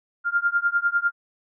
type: tone with tremolo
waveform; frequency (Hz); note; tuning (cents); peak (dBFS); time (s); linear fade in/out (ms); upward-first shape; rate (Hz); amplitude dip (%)
sine; 1400; F6; +4; -15; 0.24-1.12; 50; triangle; 10; 100
effects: none